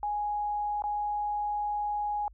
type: tone with dropouts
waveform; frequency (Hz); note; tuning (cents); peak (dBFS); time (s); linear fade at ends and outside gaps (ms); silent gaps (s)
sine; 830.6; G#5; 0; -28; 0.03-2.28; 1; 0.821-0.839
effects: added 50 Hz sine -51 dBFS peak until 2.33 s